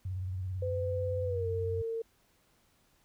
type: tone with vibrato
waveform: sine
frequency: 92.8 Hz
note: F#2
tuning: 6 cents sharp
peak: -33 dBFS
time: 0.05-1.82 s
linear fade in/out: 5 ms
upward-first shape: square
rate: 18 Hz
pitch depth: 56 cents each way
type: tone with pitch glide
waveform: sine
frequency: 507 to 454.3 Hz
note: B4 to A#4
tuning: +45 to -45 cents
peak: -32 dBFS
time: 0.62-2.02 s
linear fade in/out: 5 ms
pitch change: -190 cents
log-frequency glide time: 1.24-1.47 s
effects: pink hiss -69 dBFS RMS until 3.04 s